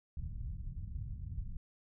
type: low-pass noise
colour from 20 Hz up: pink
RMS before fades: -41 dBFS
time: 0.17-1.57 s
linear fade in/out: 5 ms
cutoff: 130 Hz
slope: 24 dB/octave
effects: none